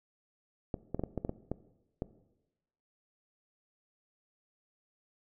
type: clicks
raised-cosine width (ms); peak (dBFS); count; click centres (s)
2; -20; 9; 0.742 / 0.946 / 0.995 / 1.037 / 1.177 / 1.249 / 1.294 / 1.516 / 2.021
effects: noise-tail reverb RT60 1.0 s tail -17 dB re dry